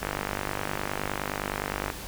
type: click train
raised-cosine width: 0.5 ms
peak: -13 dBFS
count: 94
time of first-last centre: 0.03-1.901 s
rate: 49.7 Hz
effects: added 50 Hz sine -46 dBFS peak until 2.07 s + pink hiss -39 dBFS RMS until 2.07 s